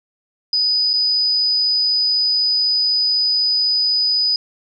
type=tone with dropouts; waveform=sine; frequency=4978 Hz; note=D#8; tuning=in tune; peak=-14 dBFS; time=0.53-4.36 s; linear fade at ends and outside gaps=2 ms; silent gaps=0.933-0.937 s; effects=none